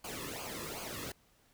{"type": "noise with flanger", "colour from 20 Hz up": "pink", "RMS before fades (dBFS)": -42, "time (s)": [0.04, 1.12], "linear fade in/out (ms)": 5, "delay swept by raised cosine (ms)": [0.53, 1.35], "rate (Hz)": 2.6, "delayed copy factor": -0.75, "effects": ["pink hiss -68 dBFS RMS until 1.53 s"]}